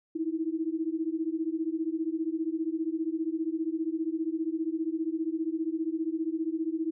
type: beating tone pair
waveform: sine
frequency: 315 / 330 Hz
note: D#4 / E4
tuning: +21 / +2 cents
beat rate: 15 Hz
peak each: -31 dBFS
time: 0.15-6.91 s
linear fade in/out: 10 ms
effects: none